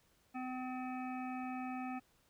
harmonic tone, 255.1 Hz, C4, 44 cents flat, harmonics 1 / 3 / 5 / 7 / 9 / 10, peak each -41 / -44 / -50 / -56 / -57 / -53 dBFS, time 0.34-2 s, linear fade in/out 20 ms, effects pink hiss -72 dBFS RMS until 2.29 s

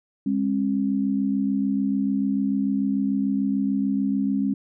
sine tone pair together, 203.3 / 270.1 Hz, G#3 / C#4, -37 / -45 cents, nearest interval perfect fourth, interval 492 cents, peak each -23 dBFS, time 0.26-4.54 s, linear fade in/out 5 ms, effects none

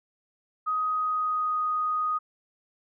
sine tone with pitch glide, 1255 to 1244.2 Hz, D#6 to D#6, +15 to 0 cents, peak -24 dBFS, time 0.66-2.19 s, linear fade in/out 20 ms, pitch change -15 cents, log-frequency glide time 0.86-1.61 s, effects none

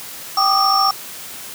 sine tone cluster, 783 / 1182 / 1236 / 5450 Hz, G5 / D6 / D#6 / F8, -2 / +11 / -12 / -43 cents, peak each -18 dBFS, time 0.37-0.91 s, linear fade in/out 5 ms, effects white hiss -33 dBFS RMS until 1.54 s + high-pass 80 Hz 12 dB/octave

